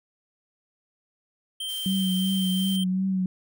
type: tone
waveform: square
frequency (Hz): 3136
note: G7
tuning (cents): 0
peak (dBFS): -30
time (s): 1.6-2.84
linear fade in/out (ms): 5
type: noise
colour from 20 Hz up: blue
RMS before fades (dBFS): -42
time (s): 1.68-2.77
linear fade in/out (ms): 10
type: tone with vibrato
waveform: sine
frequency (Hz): 188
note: F#3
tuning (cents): +28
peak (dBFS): -22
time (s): 1.86-3.26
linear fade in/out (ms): 2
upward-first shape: triangle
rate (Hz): 2.7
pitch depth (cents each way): 41
effects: none